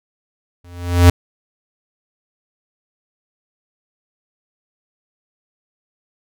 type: tone with exponential growth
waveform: square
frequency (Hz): 87.7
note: F2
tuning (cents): +8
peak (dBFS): -4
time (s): 0.64-1.1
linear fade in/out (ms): 5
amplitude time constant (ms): 100
effects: none